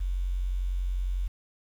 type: tone with quantisation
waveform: sine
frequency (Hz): 45.48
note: F#1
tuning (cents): -29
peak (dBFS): -26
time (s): 0-1.28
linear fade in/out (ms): 10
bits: 9
effects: none